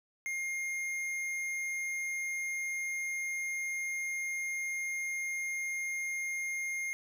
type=tone with tanh clipping; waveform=sine; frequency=2127 Hz; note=C7; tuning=28 cents sharp; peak=-35 dBFS; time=0.26-6.93 s; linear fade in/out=0 ms; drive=13 dB; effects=none